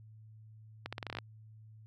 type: accelerating click train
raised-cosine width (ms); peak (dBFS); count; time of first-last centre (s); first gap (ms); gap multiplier
0.3; -22; 10; 0.86-1.187; 66; 0.84
effects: added 109 Hz sine -52 dBFS peak until 1.86 s